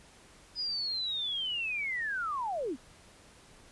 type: linear sweep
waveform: sine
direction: down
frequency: 5020 to 216.7 Hz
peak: -31 dBFS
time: 0.55-2.77 s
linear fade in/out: 50 ms
effects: pink hiss -57 dBFS RMS until 3.71 s + resampled to 24000 Hz

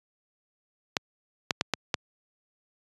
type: clicks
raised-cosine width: 0.2 ms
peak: -6 dBFS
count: 5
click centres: 0.968 / 1.508 / 1.611 / 1.737 / 1.942 s
effects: high-pass 100 Hz 12 dB/octave + resampled to 22050 Hz

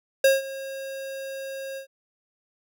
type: tone with ADSR envelope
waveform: square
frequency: 540 Hz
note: C#5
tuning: 45 cents flat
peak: -14 dBFS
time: 0.24-1.87 s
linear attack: 5 ms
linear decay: 170 ms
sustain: -19 dB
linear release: 100 ms
effects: none

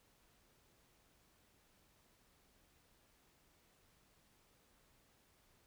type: silence
effects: pink hiss -72 dBFS RMS until 5.66 s

